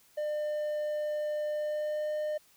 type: tone with pitch glide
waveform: triangle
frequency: 601 to 606.9 Hz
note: D5 to D#5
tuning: +40 to -43 cents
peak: -28 dBFS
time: 0.17-2.38 s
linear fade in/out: 10 ms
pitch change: +17 cents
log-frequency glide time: 1.52-2.15 s
effects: white hiss -63 dBFS RMS until 2.56 s